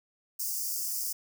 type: high-pass noise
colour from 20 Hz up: white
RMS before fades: -33 dBFS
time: 0.39-1.13 s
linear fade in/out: 10 ms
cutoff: 4800 Hz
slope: 96 dB/octave
effects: none